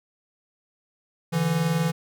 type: tone pair together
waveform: square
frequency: 146.2 / 166.47 Hz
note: D3 / E3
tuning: -7 / +17 cents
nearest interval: major second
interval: 224 cents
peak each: -28 / -23 dBFS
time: 1.32-1.92 s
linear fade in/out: 20 ms
effects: none